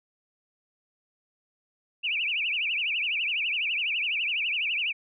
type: tone with vibrato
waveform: sine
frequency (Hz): 2600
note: E7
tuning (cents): -24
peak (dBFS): -25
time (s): 2.03-4.93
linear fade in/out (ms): 20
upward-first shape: triangle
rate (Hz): 12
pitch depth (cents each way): 250
effects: none